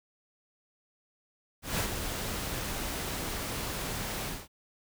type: noise with ADSR envelope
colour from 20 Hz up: pink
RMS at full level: -29 dBFS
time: 1.62-4.48 s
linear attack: 170 ms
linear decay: 89 ms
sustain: -6 dB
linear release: 210 ms
effects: none